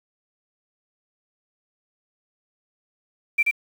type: tone with echo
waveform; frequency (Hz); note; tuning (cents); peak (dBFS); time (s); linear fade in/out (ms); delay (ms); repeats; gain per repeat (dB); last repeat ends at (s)
sine; 2349; D7; 0; -15; 3.38-3.43; 10; 82; 1; -2; 3.512
effects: 7-bit